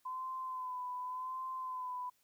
sine tone with vibrato, 1017 Hz, C6, 50 cents flat, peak -38 dBFS, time 0.05-2.1 s, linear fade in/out 10 ms, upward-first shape sine, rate 0.88 Hz, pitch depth 37 cents each way, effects white hiss -74 dBFS RMS until 2.23 s

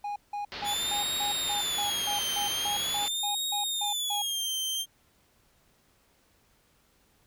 triangle tone bursts, 822 Hz, G#5, 18 cents flat, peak -29 dBFS, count 15, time 0.04-4.22 s, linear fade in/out 5 ms, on 120 ms, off 170 ms
white low-pass noise, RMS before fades -39 dBFS, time 0.52-3.08 s, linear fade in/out 0 ms, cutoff 4700 Hz, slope 48 dB/octave
sawtooth tone with vibrato, 3424 Hz, A7, 48 cents flat, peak -26 dBFS, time 0.64-4.86 s, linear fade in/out 50 ms, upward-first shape sine, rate 0.44 Hz, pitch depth 160 cents each way
effects pink hiss -66 dBFS RMS until 7.26 s

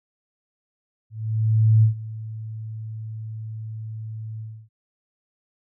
sine tone with ADSR envelope, 110 Hz, A2, in tune, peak -11 dBFS, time 1.1-4.69 s, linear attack 730 ms, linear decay 110 ms, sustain -19 dB, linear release 290 ms, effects none

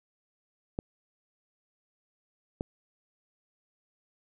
clicks, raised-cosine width 2 ms, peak -18 dBFS, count 2, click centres 0.789 / 2.609 s, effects none

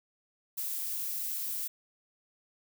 violet noise, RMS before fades -35 dBFS, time 0.57-1.68 s, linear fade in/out 10 ms, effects none

